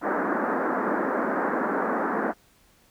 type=band-pass noise; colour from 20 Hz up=pink; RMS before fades=-26 dBFS; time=0.01-2.34 s; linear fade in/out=50 ms; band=210 to 1700 Hz; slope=48 dB/octave; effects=pink hiss -60 dBFS RMS until 2.9 s